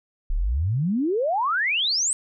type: exponential sweep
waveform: sine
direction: up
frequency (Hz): 30.97 to 8490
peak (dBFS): -20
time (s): 0.3-2.13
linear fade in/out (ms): 0
effects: none